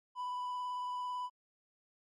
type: tone with vibrato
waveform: triangle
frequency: 993 Hz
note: B5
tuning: 9 cents sharp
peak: -34 dBFS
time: 0.15-1.3 s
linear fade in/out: 50 ms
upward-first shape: sine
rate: 18 Hz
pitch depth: 13 cents each way
effects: MP3 48 kbps